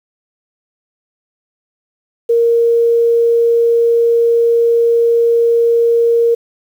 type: tone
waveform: sine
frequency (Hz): 466.2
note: A#4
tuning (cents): 0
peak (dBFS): -8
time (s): 2.29-6.35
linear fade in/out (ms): 10
effects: 7-bit